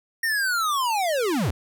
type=linear sweep; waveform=square; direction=down; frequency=1864.7 to 65 Hz; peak=-22 dBFS; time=0.23-1.51 s; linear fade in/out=5 ms; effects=none